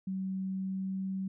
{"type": "tone with pitch glide", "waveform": "sine", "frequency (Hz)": [190, 191.1], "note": ["F#3", "G3"], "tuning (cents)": [46, -44], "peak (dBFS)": -32, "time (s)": [0.07, 1.28], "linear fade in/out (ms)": 5, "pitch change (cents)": 10, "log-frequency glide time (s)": [0.42, 1.08], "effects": []}